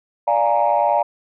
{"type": "chord", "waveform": "sine", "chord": "Bb dominant seventh", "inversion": "first", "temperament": "equal", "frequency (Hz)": [587.3, 698.5, 830.6, 932.3], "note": ["D5", "F5", "Ab5", "Bb5"], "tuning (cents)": [0, 0, 0, 0], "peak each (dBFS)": -19, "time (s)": [0.27, 1.03], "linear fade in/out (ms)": 10, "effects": ["tanh soft clip ceiling -7 dBFS"]}